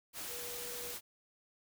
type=tone in noise; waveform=sine; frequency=483.9 Hz; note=B4; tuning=35 cents flat; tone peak=-48 dBFS; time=0.27-0.96 s; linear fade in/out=50 ms; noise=white; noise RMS=-43 dBFS; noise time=0.13-1.01 s; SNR=-8 dB; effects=none

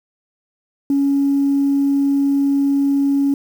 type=tone; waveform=sine; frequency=278.9 Hz; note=C#4; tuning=11 cents sharp; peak=-12 dBFS; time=0.9-3.34 s; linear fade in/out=2 ms; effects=tanh soft clip ceiling -9 dBFS + 7-bit

